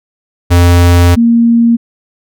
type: tone pair in turn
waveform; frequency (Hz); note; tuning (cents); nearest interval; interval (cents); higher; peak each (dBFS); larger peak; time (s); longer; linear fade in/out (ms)
square / sine; 87.31 / 233.1; F2 / A#3; 0 / 0; octave + perfect fourth; 1700; second; -4; neither; 0.5-1.16 / 1.16-1.77; first; 20
effects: none